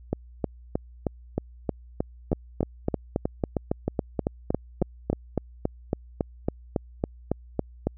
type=two click trains; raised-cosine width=2 ms; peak=-11 / -10 dBFS; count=17 / 21; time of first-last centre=0.13-5.13 / 2.33-7.87 s; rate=3.2 / 3.61 Hz; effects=added 60 Hz sine -45 dBFS peak until 7.97 s